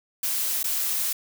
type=noise with dropouts; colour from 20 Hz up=blue; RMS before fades=-26 dBFS; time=0.23-1.13 s; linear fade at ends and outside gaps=5 ms; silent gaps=0.631-0.641 s; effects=none